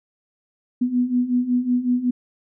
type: beating tone pair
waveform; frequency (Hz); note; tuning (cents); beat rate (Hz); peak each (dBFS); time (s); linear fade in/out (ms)
sine; 243.7 / 249.1; B3 / B3; -23 / +15; 5.4; -23 / -19; 0.81-2.11; 10
effects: none